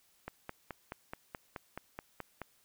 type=click train; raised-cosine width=0.5 ms; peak=-25 dBFS; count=11; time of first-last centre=0.28-2.417 s; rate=4.68 Hz; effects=white hiss -69 dBFS RMS until 2.64 s